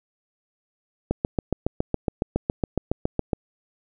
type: click train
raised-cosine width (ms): 2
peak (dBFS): -8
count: 17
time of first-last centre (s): 1.11-3.332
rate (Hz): 7.2
effects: none